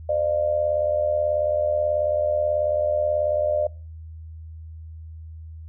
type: tone with amplitude modulation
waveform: sine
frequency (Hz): 601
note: D5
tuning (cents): +40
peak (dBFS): -16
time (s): 0.09-3.67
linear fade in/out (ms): 5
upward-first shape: sine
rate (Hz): 78.4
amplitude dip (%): 70
effects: noise-tail reverb RT60 0.4 s tail -24 dB re dry + added 80 Hz sine -36 dBFS peak until 5.68 s